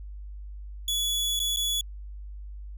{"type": "tone with dropouts", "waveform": "sawtooth", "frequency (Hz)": 3400, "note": "G#7", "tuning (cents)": 40, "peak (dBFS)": -22, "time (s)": [0.88, 1.81], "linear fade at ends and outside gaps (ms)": 2, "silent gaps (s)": [[1.393, 1.4], [1.562, 1.57]], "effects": ["added 50 Hz sine -37 dBFS peak until 2.77 s"]}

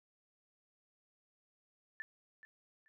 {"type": "tone with echo", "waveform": "sine", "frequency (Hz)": 1760, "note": "A6", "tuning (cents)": 0, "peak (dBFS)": -40, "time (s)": [2, 2.02], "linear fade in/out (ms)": 0, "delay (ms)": 430, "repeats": 2, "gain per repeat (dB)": -13, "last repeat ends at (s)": 2.88, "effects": []}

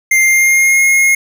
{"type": "tone with pitch glide", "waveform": "square", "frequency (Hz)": [2102, 2150], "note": ["C7", "C7"], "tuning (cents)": [7, 47], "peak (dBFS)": -8, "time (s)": [0.11, 1.15], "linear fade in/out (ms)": 5, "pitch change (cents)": 40, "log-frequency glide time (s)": [0.24, 0.82], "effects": []}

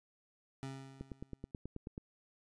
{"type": "tone with exponential decay", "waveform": "25% pulse", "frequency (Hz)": 134.7, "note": "C#3", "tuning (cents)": -49, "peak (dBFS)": -36, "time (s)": [0.63, 1.51], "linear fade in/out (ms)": 0, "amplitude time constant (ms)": 190}
{"type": "click train", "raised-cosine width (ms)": 3, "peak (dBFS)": -30, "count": 10, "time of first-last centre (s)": [1.01, 1.979], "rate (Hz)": 9.29}
{"effects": ["resampled to 22050 Hz"]}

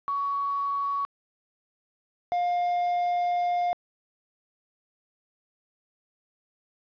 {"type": "tone pair in turn", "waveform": ["sine", "triangle"], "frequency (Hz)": [1122, 706.8], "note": ["C#6", "F5"], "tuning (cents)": [21, 21], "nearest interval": "minor sixth", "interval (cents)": 800, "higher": "first", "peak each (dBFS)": [-25, -21], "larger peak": "second", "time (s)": [[0.08, 1.05], [2.32, 3.73]], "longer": "second", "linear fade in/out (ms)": 0, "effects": ["resampled to 11025 Hz", "9-bit"]}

